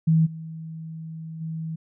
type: tone with level steps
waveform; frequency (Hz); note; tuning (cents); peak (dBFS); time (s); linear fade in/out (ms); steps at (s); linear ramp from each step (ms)
sine; 161; E3; -41; -15 / -33 / -28; 0.07-1.76; 10; 0.25 / 1.4; 20
effects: none